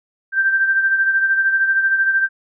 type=beating tone pair; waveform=sine; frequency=1568 / 1581 Hz; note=G6 / G6; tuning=0 / +14 cents; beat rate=13 Hz; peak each=-14 / -23 dBFS; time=0.32-2.29 s; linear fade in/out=50 ms; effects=none